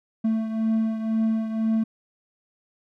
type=beating tone pair; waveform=triangle; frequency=221.7 / 223.7 Hz; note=A3 / A3; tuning=+13 / +29 cents; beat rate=2 Hz; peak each=-20 / -27 dBFS; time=0.24-1.84 s; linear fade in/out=10 ms; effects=none